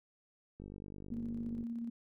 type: click train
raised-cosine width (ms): 3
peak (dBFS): -35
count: 52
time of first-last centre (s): 0.6-1.628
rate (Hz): 49.6
type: tone with tremolo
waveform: sine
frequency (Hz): 233.1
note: A#3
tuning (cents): 0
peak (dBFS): -36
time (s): 1.11-1.9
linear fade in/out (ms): 10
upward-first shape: square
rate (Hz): 17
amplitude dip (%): 25
effects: none